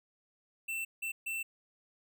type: tone bursts at uneven times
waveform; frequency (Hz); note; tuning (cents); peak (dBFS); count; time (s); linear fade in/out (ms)
square; 2681; E7; +29; -35; 3; 0.68-0.85 / 1.02-1.12 / 1.26-1.43; 10
effects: none